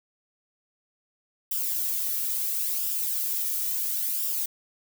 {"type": "noise with flanger", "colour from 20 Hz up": "violet", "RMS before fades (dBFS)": -28, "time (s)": [1.51, 4.46], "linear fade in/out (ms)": 5, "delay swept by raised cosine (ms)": [0.47, 1.97], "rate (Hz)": 0.73, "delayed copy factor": -0.5, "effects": []}